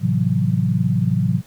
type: chord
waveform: sine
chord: F# half-diminished seventh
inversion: first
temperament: just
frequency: 111 / 133.2 / 166.5 / 185 Hz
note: A2 / C3 / E3 / F#3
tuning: +16 / +31 / +18 / 0 cents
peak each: -21 dBFS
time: 0-1.42 s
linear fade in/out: 50 ms
effects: pink hiss -50 dBFS RMS until 1.46 s